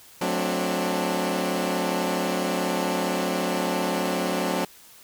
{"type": "chord", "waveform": "15% pulse", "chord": "D dominant seventh", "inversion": "first", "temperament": "equal with one note detuned", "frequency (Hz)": [182.56, 220, 261.6, 293.7], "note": ["F#3", "A3", "C4", "D4"], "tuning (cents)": [-23, 0, 0, 0], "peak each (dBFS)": [-21, -25, -23, -24], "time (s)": [0.21, 4.65], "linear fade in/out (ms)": 5, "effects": ["white hiss -50 dBFS RMS until 5.03 s"]}